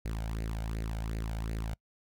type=tone with flanger; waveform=sawtooth; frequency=55 Hz; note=A1; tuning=in tune; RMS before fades=-35 dBFS; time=0.05-1.74 s; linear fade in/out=5 ms; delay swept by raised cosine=0.44 to 1.37 ms; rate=2.7 Hz; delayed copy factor=+0.65; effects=noise-tail reverb RT60 0.1 s tail -25 dB re dry